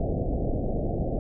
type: low-pass noise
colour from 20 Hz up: pink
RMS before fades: -27 dBFS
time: 0-1.19 s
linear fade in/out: 2 ms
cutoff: 730 Hz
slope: 96 dB/octave
effects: none